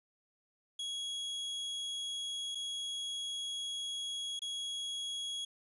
40% pulse tone with dropouts, 3322 Hz, G#7, in tune, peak -36 dBFS, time 0.79-5.45 s, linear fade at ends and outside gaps 5 ms, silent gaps 2.549-2.553 / 4.393-4.418 s, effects resampled to 24000 Hz + 13-bit

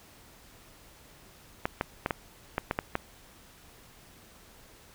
clicks, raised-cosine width 0.5 ms, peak -12 dBFS, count 8, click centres 1.655 / 1.811 / 2.061 / 2.108 / 2.581 / 2.711 / 2.789 / 2.954 s, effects pink hiss -55 dBFS RMS until 4.94 s

